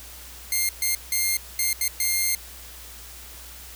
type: tone bursts at uneven times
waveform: 5% pulse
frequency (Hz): 2114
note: C7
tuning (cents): +17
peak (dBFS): -11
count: 6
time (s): 0.52-0.69 / 0.82-0.95 / 1.12-1.37 / 1.59-1.73 / 1.81-1.88 / 2-2.35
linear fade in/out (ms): 2
effects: added 60 Hz sine -45 dBFS peak until 3.75 s + white hiss -43 dBFS RMS until 3.75 s